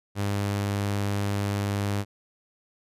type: tone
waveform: sawtooth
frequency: 101 Hz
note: G#2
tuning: 48 cents flat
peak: -21 dBFS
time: 0.15-2.05 s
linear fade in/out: 50 ms
effects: resampled to 32000 Hz